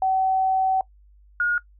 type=tone pair in turn; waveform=sine; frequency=760 / 1434.7 Hz; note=F#5 / F6; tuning=+46 / +46 cents; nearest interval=major seventh; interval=1100 cents; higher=second; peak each=-18 dBFS; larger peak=neither; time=0.02-0.81 / 1.4-1.58 s; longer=first; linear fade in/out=2 ms; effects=noise-tail reverb RT60 0.1 s tail -20 dB re dry + added 50 Hz sine -50 dBFS peak until 1.79 s